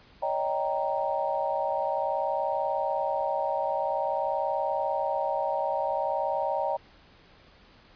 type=chord; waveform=sine; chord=Eb dominant seventh; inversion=third; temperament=equal with one note detuned; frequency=561.8 / 622.3 / 784 / 932.3 Hz; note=Db5 / Eb5 / G5 / Bb5; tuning=+23 / 0 / 0 / 0 cents; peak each=-31 dBFS; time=0.22-6.77 s; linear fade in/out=10 ms; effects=pink hiss -56 dBFS RMS until 7.95 s + resampled to 11025 Hz